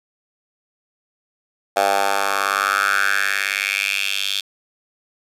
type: tone with high-pass filter sweep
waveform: 10% pulse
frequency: 99 Hz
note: G2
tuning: 18 cents sharp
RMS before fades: -20 dBFS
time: 1.76-4.41 s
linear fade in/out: 10 ms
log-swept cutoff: 720 to 3400 Hz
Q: 4.4
effects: resampled to 32000 Hz + 7-bit